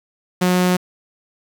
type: tone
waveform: sawtooth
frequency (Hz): 181.1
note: F#3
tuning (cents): -37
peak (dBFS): -10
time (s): 0.41-0.77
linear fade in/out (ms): 10
effects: 7-bit